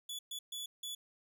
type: tone bursts at uneven times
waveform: sawtooth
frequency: 3430 Hz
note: A7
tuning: 45 cents flat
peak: -37 dBFS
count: 4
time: 0.09-0.19 / 0.31-0.39 / 0.52-0.66 / 0.83-0.95 s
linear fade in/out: 5 ms
effects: none